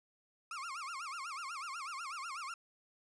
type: tone with vibrato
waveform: 35% pulse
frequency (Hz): 1218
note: D#6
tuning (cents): -37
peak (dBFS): -39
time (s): 0.51-2.54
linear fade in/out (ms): 2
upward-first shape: sine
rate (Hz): 8.1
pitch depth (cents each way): 250
effects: resampled to 22050 Hz